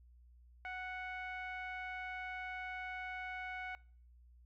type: tone with low-pass filter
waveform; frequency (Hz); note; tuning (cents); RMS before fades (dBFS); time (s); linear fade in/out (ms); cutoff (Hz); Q
sawtooth; 740; F#5; 0; -44; 0.65-3.75; 0; 2000; 5.2
effects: noise-tail reverb RT60 0.5 s tail -24 dB re dry + added 60 Hz sine -59 dBFS peak until 4.45 s